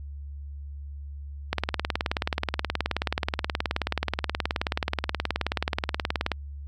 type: click train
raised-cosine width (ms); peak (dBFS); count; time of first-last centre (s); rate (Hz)
0.3; -8; 91; 1.53-6.317; 18.8
effects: added 71 Hz sine -35 dBFS peak until 6.67 s + MP3 96 kbps